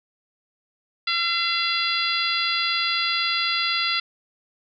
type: harmonic tone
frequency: 682 Hz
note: F5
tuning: 41 cents flat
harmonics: 2 / 3 / 4 / 5 / 6 / 7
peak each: -28 / -28 / -28 / -28 / -28 / -28 dBFS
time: 1.07-4 s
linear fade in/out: 5 ms
effects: none